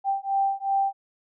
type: beating tone pair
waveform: sine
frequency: 784 / 786.7 Hz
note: G5 / G5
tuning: 0 / +6 cents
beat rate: 2.7 Hz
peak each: -25 dBFS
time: 0.04-0.93 s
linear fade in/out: 50 ms
effects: none